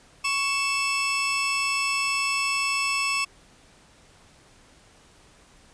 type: tone pair together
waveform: sawtooth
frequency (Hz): 1111 / 2642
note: C#6 / E7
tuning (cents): +4 / +3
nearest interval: octave + minor third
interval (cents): 1499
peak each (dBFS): -24 / -21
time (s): 0.24-3.25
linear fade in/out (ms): 10
effects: pink hiss -55 dBFS RMS until 5.73 s + resampled to 22050 Hz